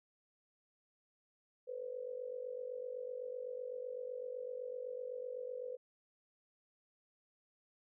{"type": "tone with amplitude modulation", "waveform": "sine", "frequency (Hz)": 501, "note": "B4", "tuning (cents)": 25, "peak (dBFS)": -37, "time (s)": [1.67, 5.77], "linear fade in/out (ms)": 20, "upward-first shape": "sine", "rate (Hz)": 47.9, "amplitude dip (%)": 80, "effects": []}